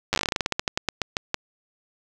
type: slowing click train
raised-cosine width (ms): 0.2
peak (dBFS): -5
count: 22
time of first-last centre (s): 0.13-1.344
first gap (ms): 9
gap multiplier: 1.16
effects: none